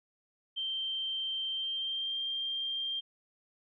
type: tone with pitch glide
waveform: sine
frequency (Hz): 3136 to 3183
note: G7 to G7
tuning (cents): 0 to +26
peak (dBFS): -32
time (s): 0.56-3.01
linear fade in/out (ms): 20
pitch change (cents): +26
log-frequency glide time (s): 1.5-2.2
effects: none